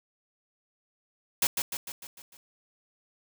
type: noise with echo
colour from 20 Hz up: white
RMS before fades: -24 dBFS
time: 1.42-1.47 s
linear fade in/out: 2 ms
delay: 150 ms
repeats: 6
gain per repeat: -5 dB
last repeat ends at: 2.37 s
effects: none